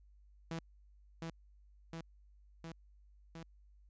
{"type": "tone with echo", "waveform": "sawtooth", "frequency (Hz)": 164.5, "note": "E3", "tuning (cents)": -3, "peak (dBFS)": -35, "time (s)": [0.51, 0.59], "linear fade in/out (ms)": 2, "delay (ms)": 710, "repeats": 4, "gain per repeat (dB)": -2, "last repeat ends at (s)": 3.43, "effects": ["added 50 Hz sine -60 dBFS peak until 3.89 s", "resampled to 16000 Hz"]}